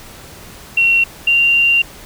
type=tone pair in turn; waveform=sine; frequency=2734 / 2772 Hz; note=F7 / F7; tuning=-37 / -14 cents; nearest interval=unison; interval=23 cents; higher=second; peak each=-9 / -9 dBFS; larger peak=neither; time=0.77-1.04 / 1.27-1.82 s; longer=second; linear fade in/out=5 ms; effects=pink hiss -37 dBFS RMS until 2.05 s